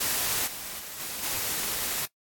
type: noise with level steps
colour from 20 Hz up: white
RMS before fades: -27 / -37 / -39 / -35 / -30 dBFS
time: 0-2.06 s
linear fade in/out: 10 ms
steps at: 0.46 / 0.78 / 0.99 / 1.22 s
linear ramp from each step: 20 ms
effects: noise-tail reverb RT60 0.1 s tail -19 dB re dry + AAC 64 kbps